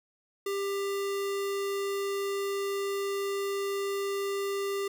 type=tone; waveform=square; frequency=397 Hz; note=G4; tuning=22 cents sharp; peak=-30 dBFS; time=0.46-4.88 s; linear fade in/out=5 ms; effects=none